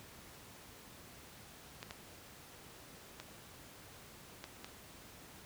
clicks, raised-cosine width 0.2 ms, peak -27 dBFS, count 5, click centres 1.829 / 1.909 / 3.2 / 4.441 / 4.645 s, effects pink hiss -55 dBFS RMS until 5.45 s + high-pass 60 Hz 12 dB/octave

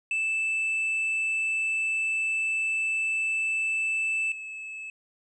triangle tone pair in turn, 2637 / 2604 Hz, E7 / E7, 0 / -22 cents, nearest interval unison, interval 22 cents, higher first, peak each -23 / -34 dBFS, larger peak first, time 0.11-4.32 / 4.32-4.9 s, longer first, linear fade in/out 2 ms, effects resampled to 22050 Hz

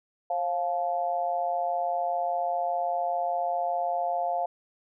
sine tone with amplitude modulation, 701 Hz, F5, 6 cents sharp, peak -21 dBFS, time 0.3-4.46 s, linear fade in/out 5 ms, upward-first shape sine, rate 165 Hz, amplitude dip 90%, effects none

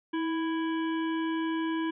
harmonic tone with a mistuned harmonic, 330.4 Hz, E4, 4 cents sharp, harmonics 1 / 3 / 5 / 7 / 9 / 10, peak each -28 / -37 / -40 / -47 / -46 / -51 dBFS, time 0.13-1.91 s, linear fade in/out 10 ms, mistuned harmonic 1, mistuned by -39 cents, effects none

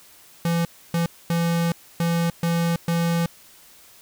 square tone bursts at uneven times, 168.8 Hz, E3, 41 cents sharp, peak -20 dBFS, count 6, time 0.45-0.65 / 0.94-1.06 / 1.3-1.72 / 2-2.3 / 2.43-2.76 / 2.88-3.26 s, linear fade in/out 2 ms, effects white hiss -50 dBFS RMS until 4.01 s

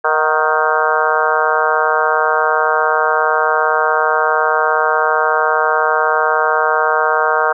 harmonic tone with a mistuned harmonic, 156.2 Hz, D#3, 7 cents sharp, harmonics 3 / 4 / 5 / 6 / 7 / 8 / 9 / 10, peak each -20 / -20 / -20 / -20 / -20 / -20 / -20 / -20 dBFS, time 0.04-7.53 s, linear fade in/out 10 ms, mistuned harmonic 5, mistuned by -51 cents, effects none

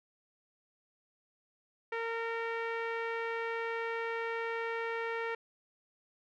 sawtooth tone with low-pass filter, 458.8 Hz, A#4, 28 cents flat, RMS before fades -36 dBFS, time 1.92-5.35 s, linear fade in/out 5 ms, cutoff 2100 Hz, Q 2.5, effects none

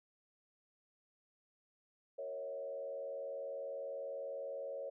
sine tone with frequency modulation, 550 Hz, C#5, 14 cents flat, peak -40 dBFS, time 2.18-4.9 s, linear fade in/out 10 ms, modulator 80 Hz, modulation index 0.88, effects none

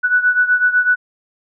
sine beating tone pair, 1479 / 1487 Hz, F#6 / F#6, -1 / +8 cents, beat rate 8 Hz, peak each -13 / -17 dBFS, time 0.03-0.96 s, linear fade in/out 20 ms, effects none

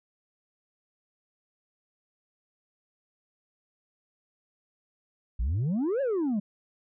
sine exponential two-way sweep, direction up then down, 51.3 to 575 to 193.6 Hz, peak -22 dBFS, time 5.39-6.4 s, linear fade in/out 10 ms, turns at 6.01 s, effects tanh soft clip ceiling -24 dBFS

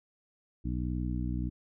harmonic tone, 61.3 Hz, B1, 12 cents flat, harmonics 1 / 2 / 3 / 4 / 5, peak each -33 / -36 / -38 / -39 / -40 dBFS, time 0.64-1.5 s, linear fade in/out 20 ms, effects none

